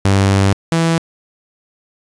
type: tone pair in turn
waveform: sawtooth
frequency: 98 / 165.06 Hz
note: G2 / E3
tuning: 0 / +3 cents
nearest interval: major sixth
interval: 903 cents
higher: second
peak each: -6 / -8 dBFS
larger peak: first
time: 0.05-0.53 / 0.72-0.98 s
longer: first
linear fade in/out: 0 ms
effects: resampled to 22050 Hz + 7-bit